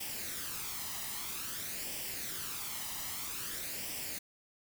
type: noise with flanger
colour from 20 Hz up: white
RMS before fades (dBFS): -40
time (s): 0-4.19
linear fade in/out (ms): 10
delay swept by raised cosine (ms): 0.37 to 1.02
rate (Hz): 0.51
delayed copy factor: +0.55
effects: none